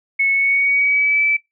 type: tone with pitch glide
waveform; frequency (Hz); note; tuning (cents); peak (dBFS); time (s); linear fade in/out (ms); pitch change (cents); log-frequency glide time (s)
sine; 2200 to 2312; C#7 to D7; -14 to -28; -13; 0.19-1.37; 10; +86; 0.31-1.24
effects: noise-tail reverb RT60 0.2 s tail -23 dB re dry